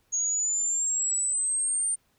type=exponential sweep; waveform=sine; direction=up; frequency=6610 to 8950 Hz; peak=-24 dBFS; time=0.12-1.96 s; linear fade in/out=20 ms; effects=pink hiss -69 dBFS RMS until 2.18 s